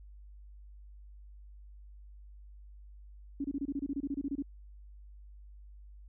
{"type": "tone bursts", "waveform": "sine", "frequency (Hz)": 280, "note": "C#4", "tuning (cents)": 18, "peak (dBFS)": -31, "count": 15, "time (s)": [3.4, 4.424], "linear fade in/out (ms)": 5, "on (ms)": 44, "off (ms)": 26, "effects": ["added 50 Hz sine -49 dBFS peak until 6.08 s"]}